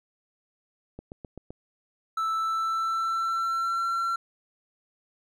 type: click train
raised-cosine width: 2 ms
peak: -26 dBFS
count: 5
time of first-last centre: 0.99-1.505 s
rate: 7.76 Hz
type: tone with pitch glide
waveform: triangle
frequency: 1318.5 to 1357.9 Hz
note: E6 to F6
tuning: 0 to -49 cents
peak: -23 dBFS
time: 2.17-4.16 s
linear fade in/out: 5 ms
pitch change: +51 cents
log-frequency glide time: 2.33-3.86 s
effects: none